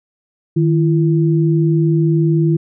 sine tone pair together, 155.56 / 337.1 Hz, D#3 / E4, 0 / +39 cents, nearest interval octave + minor second, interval 1339 cents, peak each -12 / -16 dBFS, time 0.56-2.57 s, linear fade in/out 10 ms, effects none

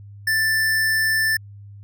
square tone, 1767 Hz, A6, 7 cents sharp, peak -18 dBFS, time 0.27-1.37 s, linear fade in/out 5 ms, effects added 101 Hz sine -38 dBFS peak until 1.83 s

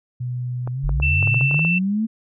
sine tone with pitch glide, 124 to 140.8 Hz, B2 to C#3, +7 to +27 cents, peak -23 dBFS, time 0.2-1.57 s, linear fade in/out 10 ms, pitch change +220 cents, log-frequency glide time 0.72-0.84 s
clicks, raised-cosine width 1 ms, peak -18 dBFS, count 11, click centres 0.675 / 0.893 / 1 / 1.227 / 1.274 / 1.344 / 1.411 / 1.512 / 1.544 / 1.593 / 1.649 s
sine linear sweep, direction up, 38.6 to 226.7 Hz, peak -18 dBFS, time 0.83-2.07 s, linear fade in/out 20 ms
sine tone, 2672 Hz, E7, 23 cents sharp, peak -18 dBFS, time 1.02-1.79 s, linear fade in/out 10 ms
effects none

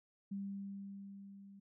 sine tone with level ramp, 197.9 Hz, G3, 17 cents sharp, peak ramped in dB -38 to -54 dBFS, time 0.31-1.6 s, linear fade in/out 10 ms, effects none

